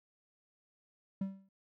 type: tone with exponential decay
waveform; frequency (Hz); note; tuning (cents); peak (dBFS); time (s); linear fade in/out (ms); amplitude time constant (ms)
triangle; 193.7; G3; -20; -28; 1.21-1.49; 5; 60
effects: none